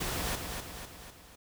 pink noise with echo, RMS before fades -34 dBFS, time 0-0.36 s, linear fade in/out 10 ms, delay 250 ms, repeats 4, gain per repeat -5 dB, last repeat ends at 1.36 s, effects none

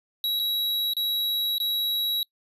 square tone with dropouts, 3876 Hz, B7, 33 cents flat, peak -24 dBFS, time 0.24-2.23 s, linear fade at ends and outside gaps 1 ms, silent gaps 0.393-0.397 / 0.935-0.967 / 1.582-1.601 s, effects noise-tail reverb RT60 0.1 s tail -24 dB re dry + resampled to 32000 Hz

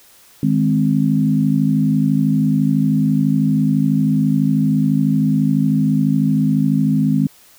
sine chord, Ab major, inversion second, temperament equal, 155.56 / 207.7 / 261.6 Hz, Eb3 / Ab3 / C4, 0 / 0 / 0 cents, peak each -17 dBFS, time 0.43-7.27 s, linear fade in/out 2 ms, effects white hiss -48 dBFS RMS until 7.58 s

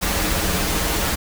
pink noise with comb filter, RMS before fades -21 dBFS, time 0.01-1.16 s, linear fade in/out 20 ms, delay 8 ms, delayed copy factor -0.65, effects none

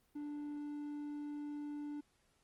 triangle tone, 293.6 Hz, D4, in tune, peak -39 dBFS, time 0.15-2.01 s, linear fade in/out 10 ms, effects pink hiss -75 dBFS RMS until 2.43 s + Opus 24 kbps

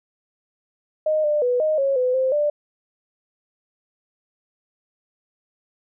sine tone with pitch steps, 619 / 597 / 493.2 / 620 / 548 / 504 / 522 / 591 Hz, D#5 / D5 / B4 / D#5 / C#5 / B4 / C5 / D5, -9 / +28 / -2 / -6 / -20 / +35 / -4 / +11 cents, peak -17 dBFS, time 1.06-2.5 s, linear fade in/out 5 ms, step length 180 ms, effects none

